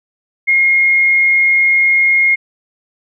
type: tone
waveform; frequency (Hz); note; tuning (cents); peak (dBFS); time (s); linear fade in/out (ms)
sine; 2144; C7; +42; -8; 0.47-2.36; 20
effects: none